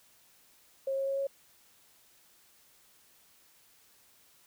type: tone with pitch steps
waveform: sine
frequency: 540 / 543.4 / 546.9 / 550.4 Hz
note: C#5 / C#5 / C#5 / C#5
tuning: -45 / -35 / -23 / -12 cents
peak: -29 dBFS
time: 0.87-1.27 s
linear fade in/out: 5 ms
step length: 100 ms
effects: white hiss -63 dBFS RMS until 4.46 s